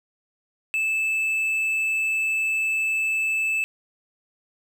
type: tone with hard clipping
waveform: triangle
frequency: 2626 Hz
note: E7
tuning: 7 cents flat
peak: -22 dBFS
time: 0.74-3.64 s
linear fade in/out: 0 ms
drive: 6 dB
effects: none